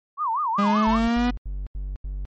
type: tone with vibrato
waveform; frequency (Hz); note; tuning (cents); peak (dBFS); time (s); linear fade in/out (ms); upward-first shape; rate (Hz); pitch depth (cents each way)
sine; 1046.5; C6; 0; -21; 0.17-1; 50; sine; 5.2; 290
type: linear sweep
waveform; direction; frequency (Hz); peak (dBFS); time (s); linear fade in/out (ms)
45% pulse; up; 200 to 246.9; -19; 0.58-1.31; 10
type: tone bursts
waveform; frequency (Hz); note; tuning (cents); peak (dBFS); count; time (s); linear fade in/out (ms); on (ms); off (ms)
triangle; 48.02; G1; -35; -25; 5; 0.87-2.252; 0; 210; 83
effects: low-pass 4000 Hz 12 dB/octave + MP3 32 kbps